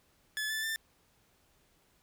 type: tone with pitch steps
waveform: sawtooth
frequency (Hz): 1722 / 1752.1 / 1782.7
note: A6 / A6 / A6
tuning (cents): -38 / -8 / +22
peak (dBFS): -29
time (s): 0.37-0.76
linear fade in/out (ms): 0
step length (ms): 130
effects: pink hiss -69 dBFS RMS until 2.02 s